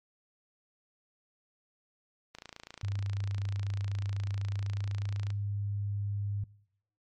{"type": "click train", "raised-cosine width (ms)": 0.2, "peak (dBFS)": -27, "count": 84, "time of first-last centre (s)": [2.35, 5.304], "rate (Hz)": 28.1}
{"type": "tone with pitch glide", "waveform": "sine", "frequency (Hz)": [99.6, 101.34], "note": ["G2", "G#2"], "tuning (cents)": [28, -42], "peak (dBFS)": -30, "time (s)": [2.83, 6.44], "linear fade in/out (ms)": 5, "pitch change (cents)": 30, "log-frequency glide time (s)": [4.38, 5.38]}
{"effects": ["noise-tail reverb RT60 0.7 s tail -23 dB re dry", "MP3 64 kbps"]}